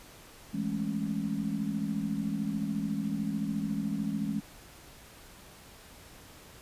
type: chord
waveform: sine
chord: A major seventh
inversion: second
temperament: just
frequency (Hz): 165 / 206.2 / 220 / 275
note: E3 / G#3 / A3 / C#4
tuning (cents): +2 / -12 / 0 / -14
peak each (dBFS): -37 / -32 / -37 / -36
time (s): 0.53-4.41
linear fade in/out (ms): 20
effects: pink hiss -52 dBFS RMS until 6.61 s + resampled to 32000 Hz